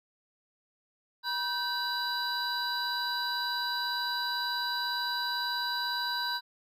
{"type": "tone cluster", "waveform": "triangle", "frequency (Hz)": [968, 1545, 3951, 4789], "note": ["B5", "G6", "B7", "D8"], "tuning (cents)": [-35, -26, 0, 33], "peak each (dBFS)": [-33, -33, -33, -37], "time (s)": [1.23, 6.41], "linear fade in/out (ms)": 50, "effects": []}